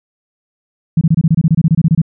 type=tone bursts; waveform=sine; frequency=161.9 Hz; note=E3; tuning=31 cents flat; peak=-6 dBFS; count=16; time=0.97-2.017 s; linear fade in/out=5 ms; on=42 ms; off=25 ms; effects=none